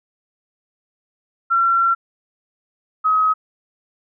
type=tone pair in turn; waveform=sine; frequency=1361 / 1271 Hz; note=F6 / D#6; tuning=-45 / +36 cents; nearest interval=minor second; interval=119 cents; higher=first; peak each=-13 dBFS; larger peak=neither; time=1.5-1.95 / 3.04-3.34 s; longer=first; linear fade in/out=20 ms; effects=none